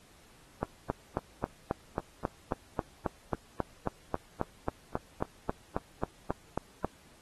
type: click train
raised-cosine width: 1 ms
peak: -15 dBFS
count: 24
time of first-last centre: 0.63-6.846 s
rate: 3.7 Hz
effects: pink hiss -60 dBFS RMS until 7.21 s + AAC 32 kbps